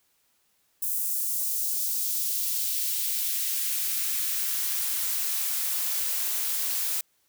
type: noise with high-pass filter sweep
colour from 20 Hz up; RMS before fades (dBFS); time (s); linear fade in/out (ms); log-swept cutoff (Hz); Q
blue; -28; 0.82-7.01; 5; 9000 to 310; 0.91
effects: white hiss -69 dBFS RMS until 7.28 s